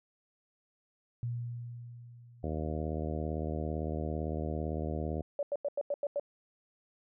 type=tone with exponential decay; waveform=sine; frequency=119.4 Hz; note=A#2; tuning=42 cents sharp; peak=-31 dBFS; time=1.23-3.3 s; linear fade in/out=0 ms; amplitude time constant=450 ms
type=harmonic tone; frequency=77.78 Hz; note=D#2; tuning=in tune; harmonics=1 / 2 / 3 / 4 / 5 / 6 / 7 / 8 / 9; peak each=-36 / -39 / -41 / -42 / -43 / -44 / -44 / -45 / -46 dBFS; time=2.43-5.22 s; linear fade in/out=10 ms
type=tone bursts; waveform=sine; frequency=573 Hz; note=D5; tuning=43 cents flat; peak=-29 dBFS; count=7; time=5.39-6.197 s; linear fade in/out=2 ms; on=39 ms; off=89 ms
effects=none